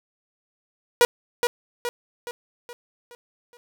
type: tone with echo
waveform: sawtooth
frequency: 481.1 Hz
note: B4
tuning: 45 cents flat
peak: -9 dBFS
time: 1.01-1.05 s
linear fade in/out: 0 ms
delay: 420 ms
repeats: 6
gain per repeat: -6 dB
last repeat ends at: 3.57 s
effects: none